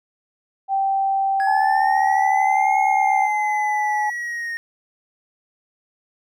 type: tone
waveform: sine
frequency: 780 Hz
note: G5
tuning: 9 cents flat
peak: -17 dBFS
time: 0.68-3.29 s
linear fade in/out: 50 ms
type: linear two-way sweep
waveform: triangle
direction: up then down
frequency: 1661.2 to 2163 to 1847 Hz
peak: -23 dBFS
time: 1.4-4.57 s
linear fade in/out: 0 ms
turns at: 2.78 s
type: tone with pitch glide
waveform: sine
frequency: 855 to 844.2 Hz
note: A5 to G#5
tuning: -50 to +28 cents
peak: -19 dBFS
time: 1.47-4.1 s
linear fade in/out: 5 ms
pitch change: -22 cents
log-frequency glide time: 1.91-3.69 s
effects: none